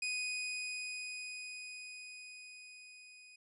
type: tone with level ramp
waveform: sawtooth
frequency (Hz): 2489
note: D#7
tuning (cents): 0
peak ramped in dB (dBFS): -31 to -52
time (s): 0.02-3.36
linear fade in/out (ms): 5
effects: resampled to 24000 Hz